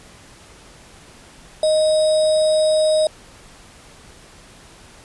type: tone with sample-and-hold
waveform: sine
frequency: 622.3 Hz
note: D#5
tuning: in tune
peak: -13 dBFS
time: 1.63-3.07 s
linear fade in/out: 2 ms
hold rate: 4410 Hz
effects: pink hiss -45 dBFS RMS until 5.04 s + resampled to 24000 Hz